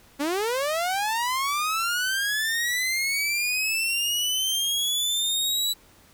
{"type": "linear sweep", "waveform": "sawtooth", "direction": "up", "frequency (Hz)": [270.9, 3951], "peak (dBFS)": -20, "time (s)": [0.19, 5.74], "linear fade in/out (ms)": 20, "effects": ["pink hiss -55 dBFS RMS until 6.13 s"]}